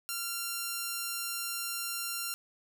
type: tone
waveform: 5% pulse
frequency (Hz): 1380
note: F6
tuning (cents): -21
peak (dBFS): -22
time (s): 0.09-2.34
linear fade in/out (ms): 0
effects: 9-bit